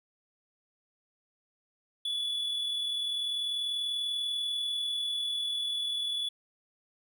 triangle tone with amplitude modulation, 3429 Hz, A7, 45 cents flat, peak -27 dBFS, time 2.05-6.29 s, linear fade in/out 5 ms, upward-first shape sine, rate 40.3 Hz, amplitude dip 30%, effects none

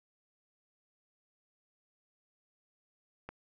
click, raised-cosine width 0.5 ms, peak -27 dBFS, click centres 3.29 s, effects none

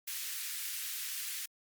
white high-pass noise, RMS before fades -39 dBFS, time 0.07-1.46 s, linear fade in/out 10 ms, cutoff 1600 Hz, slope 24 dB/octave, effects Opus 48 kbps

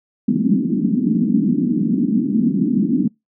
pink band-pass noise, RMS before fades -17 dBFS, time 0.28-3.08 s, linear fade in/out 5 ms, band 180 to 290 Hz, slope 48 dB/octave, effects noise-tail reverb RT60 0.2 s tail -26 dB re dry

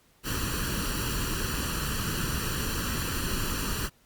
pink noise with comb filter, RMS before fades -30 dBFS, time 0.23-3.9 s, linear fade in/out 50 ms, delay 0.69 ms, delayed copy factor +0.75, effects pink hiss -63 dBFS RMS until 4.05 s + Opus 48 kbps

